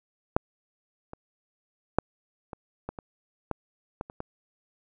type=clicks; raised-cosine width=1 ms; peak=-6 / -25 / -6 / -23 / -19 / -24 / -15 / -18 / -27 / -20 dBFS; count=10; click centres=0.365 / 1.134 / 1.986 / 2.532 / 2.89 / 2.988 / 3.513 / 4.011 / 4.099 / 4.204 s; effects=none